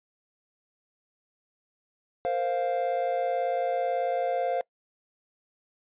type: chord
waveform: triangle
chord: Bb suspended second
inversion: none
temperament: just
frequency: 466.2 / 524.4 / 699.2 Hz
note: Bb4 / C5 / F5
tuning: 0 / +4 / +2 cents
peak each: -32 / -27 / -26 dBFS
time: 2.25-4.61 s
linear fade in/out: 0 ms
effects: noise-tail reverb RT60 0.1 s tail -23 dB re dry + resampled to 8000 Hz

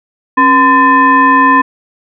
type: tone with frequency modulation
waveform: sine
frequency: 1025 Hz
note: C6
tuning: 36 cents flat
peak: -4 dBFS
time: 0.37-1.62 s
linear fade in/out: 10 ms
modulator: 753 Hz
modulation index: 0.93
effects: none

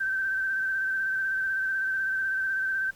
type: tone with vibrato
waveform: sine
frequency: 1553 Hz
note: G6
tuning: 17 cents flat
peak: -25 dBFS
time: 0-2.91 s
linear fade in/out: 10 ms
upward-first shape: square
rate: 16 Hz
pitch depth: 21 cents each way
effects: pink hiss -56 dBFS RMS until 2.95 s

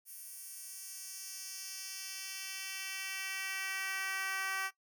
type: tone with high-pass filter sweep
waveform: 10% pulse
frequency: 384.3 Hz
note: G4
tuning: 34 cents flat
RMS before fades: -41 dBFS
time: 0.05-4.71 s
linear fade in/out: 50 ms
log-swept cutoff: 11000 to 1200 Hz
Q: 1.2
effects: noise-tail reverb RT60 0.1 s tail -18 dB re dry

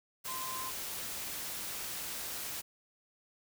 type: tone in noise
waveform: sine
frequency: 1036 Hz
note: C6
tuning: 17 cents flat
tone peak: -40 dBFS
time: 0.27-0.71 s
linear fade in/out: 20 ms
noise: white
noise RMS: -40 dBFS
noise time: 0.24-2.62 s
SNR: -3 dB
effects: none

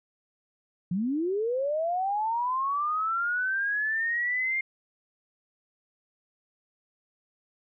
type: linear sweep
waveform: sine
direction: up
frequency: 166.3 to 2129 Hz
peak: -25 dBFS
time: 0.91-4.61 s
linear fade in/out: 5 ms
effects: none

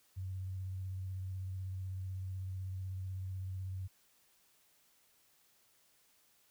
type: tone with vibrato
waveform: sine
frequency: 94 Hz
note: F#2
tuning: 28 cents sharp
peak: -38 dBFS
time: 0.16-3.88 s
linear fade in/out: 20 ms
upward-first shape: square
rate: 16 Hz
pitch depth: 17 cents each way
effects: white hiss -70 dBFS RMS until 6.5 s

